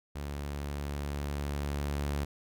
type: tone with level ramp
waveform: sawtooth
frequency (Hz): 71.8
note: D2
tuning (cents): -39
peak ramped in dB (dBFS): -32 to -26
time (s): 0.15-2.25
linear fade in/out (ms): 10
effects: none